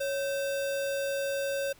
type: tone with sample-and-hold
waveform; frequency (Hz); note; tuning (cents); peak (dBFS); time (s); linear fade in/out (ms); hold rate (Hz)
sine; 554.4; C#5; 0; -28; 0-1.73; 10; 2100
effects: pink hiss -58 dBFS RMS until 1.79 s